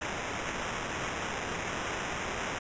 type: noise with sample-and-hold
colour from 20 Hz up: blue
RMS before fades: -35 dBFS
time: 0.01-2.59 s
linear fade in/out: 10 ms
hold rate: 4410 Hz
effects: resampled to 16000 Hz